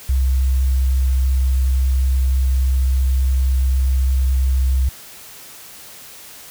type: tone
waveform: sine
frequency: 65.3 Hz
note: C2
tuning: 3 cents flat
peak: -13 dBFS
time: 0.09-4.89 s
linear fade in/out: 5 ms
effects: white hiss -39 dBFS RMS until 6.5 s